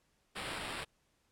blue noise with sample-and-hold, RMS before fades -41 dBFS, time 0.35-0.85 s, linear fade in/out 20 ms, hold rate 6300 Hz, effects pink hiss -75 dBFS RMS until 1.31 s + low-pass 11000 Hz 12 dB/octave

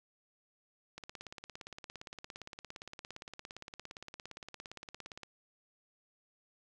click train, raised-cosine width 0.2 ms, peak -28 dBFS, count 75, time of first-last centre 0.98-5.233 s, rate 17.4 Hz, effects none

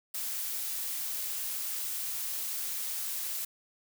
blue noise, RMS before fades -35 dBFS, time 0.14-3.45 s, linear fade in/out 5 ms, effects none

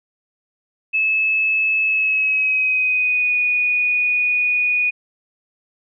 sine tone with pitch glide, 2600 to 2467 Hz, E7 to D#7, -24 to -15 cents, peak -15 dBFS, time 0.93-4.91 s, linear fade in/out 20 ms, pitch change -91 cents, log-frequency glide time 1.83-3.37 s, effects none

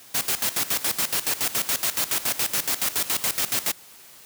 white noise with tremolo, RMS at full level -23 dBFS, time 0.14-3.72 s, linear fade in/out 10 ms, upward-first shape square, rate 7.1 Hz, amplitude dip 80%, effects white hiss -48 dBFS RMS until 4.25 s + high-pass 80 Hz 12 dB/octave

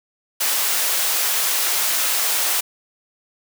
white high-pass noise, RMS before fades -20 dBFS, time 0.4-2.61 s, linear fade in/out 10 ms, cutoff 560 Hz, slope 12 dB/octave, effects none

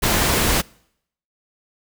pink noise, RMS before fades -18 dBFS, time 0.02-0.62 s, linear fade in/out 20 ms, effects noise-tail reverb RT60 0.7 s tail -25 dB re dry

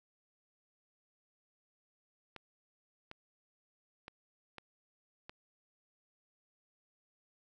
clicks, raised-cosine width 0.3 ms, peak -30 dBFS, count 5, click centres 2.363 / 3.114 / 4.081 / 4.583 / 5.295 s, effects none

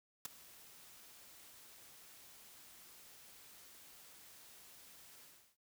white noise with ADSR envelope, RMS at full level -38 dBFS, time 0.25-5.57 s, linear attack 4 ms, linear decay 10 ms, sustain -21 dB, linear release 350 ms, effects none

